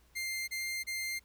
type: tone bursts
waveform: sawtooth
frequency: 2101 Hz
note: C7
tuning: 7 cents sharp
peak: -31 dBFS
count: 3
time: 0.15-1.196 s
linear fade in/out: 20 ms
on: 330 ms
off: 28 ms
effects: added 60 Hz sine -64 dBFS peak until 1.24 s + pink hiss -68 dBFS RMS until 1.24 s